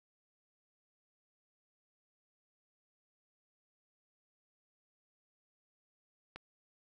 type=click; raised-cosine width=0.3 ms; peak=-29 dBFS; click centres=6.36 s; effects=11-bit